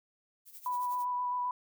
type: noise with tremolo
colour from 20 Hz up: violet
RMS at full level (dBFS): -47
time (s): 0.45-1.06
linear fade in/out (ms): 50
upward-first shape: sine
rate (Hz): 11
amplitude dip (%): 75
type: tone with vibrato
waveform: sine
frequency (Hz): 987.8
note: B5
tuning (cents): 0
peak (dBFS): -30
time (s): 0.66-1.51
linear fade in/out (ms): 2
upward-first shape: square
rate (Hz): 7.6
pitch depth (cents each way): 10
effects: none